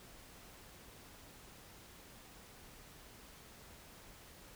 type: silence
effects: pink hiss -57 dBFS RMS until 4.55 s